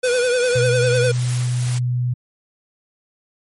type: tone with vibrato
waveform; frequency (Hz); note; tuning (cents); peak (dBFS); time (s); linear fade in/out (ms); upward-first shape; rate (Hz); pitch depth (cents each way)
square; 493.9; B4; 0; -16; 0.03-1.12; 10; triangle; 10; 70
type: noise with tremolo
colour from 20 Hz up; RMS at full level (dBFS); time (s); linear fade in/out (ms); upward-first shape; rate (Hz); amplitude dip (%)
white; -30; 0.04-1.79; 10; sine; 2.5; 35
type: tone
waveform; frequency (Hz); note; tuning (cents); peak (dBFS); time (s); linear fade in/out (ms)
sine; 123.47; B2; 0; -17; 0.55-2.14; 10
effects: MP3 48 kbps